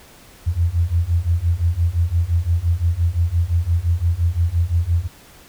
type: beating tone pair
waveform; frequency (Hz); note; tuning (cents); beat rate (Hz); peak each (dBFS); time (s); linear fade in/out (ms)
sine; 82.41 / 88.21; E2 / F2; 0 / +18; 5.8; -19 / -18; 0.46-5.08; 20
effects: pink hiss -46 dBFS RMS until 5.48 s